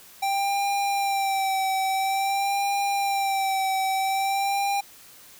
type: tone with vibrato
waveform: square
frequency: 784 Hz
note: G5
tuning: in tune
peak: -23 dBFS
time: 0.22-4.81 s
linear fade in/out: 10 ms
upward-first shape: sine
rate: 0.49 Hz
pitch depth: 37 cents each way
effects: white hiss -49 dBFS RMS until 5.39 s